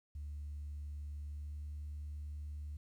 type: tone with pitch glide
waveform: sine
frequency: 73.42 to 74.19 Hz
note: D2 to D2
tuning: 0 to +18 cents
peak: -40 dBFS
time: 0.15-2.77 s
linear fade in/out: 5 ms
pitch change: +18 cents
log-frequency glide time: 1.27-1.59 s
effects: tanh soft clip ceiling -38 dBFS + 12-bit